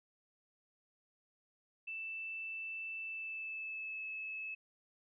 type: tone with pitch glide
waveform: sine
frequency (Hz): 2651 to 2598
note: E7 to E7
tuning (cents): +9 to -26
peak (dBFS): -40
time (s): 1.87-4.55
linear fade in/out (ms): 10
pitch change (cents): -35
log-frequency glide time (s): 3.02-4.03
effects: none